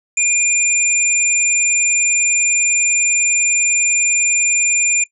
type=tone pair together; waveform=sine; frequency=2414 / 7190 Hz; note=D7 / A8; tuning=+47 / +36 cents; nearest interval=octave + perfect fifth; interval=1889 cents; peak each=-15 dBFS; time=0.17-5.04 s; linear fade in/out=5 ms; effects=noise-tail reverb RT60 0.1 s tail -19 dB re dry